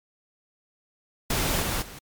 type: noise with level steps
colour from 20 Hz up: pink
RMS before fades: -25 / -28 / -42 dBFS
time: 1.3-1.99 s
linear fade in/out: 5 ms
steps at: 1.61 / 1.81 s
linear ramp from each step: 20 ms
effects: MP3 96 kbps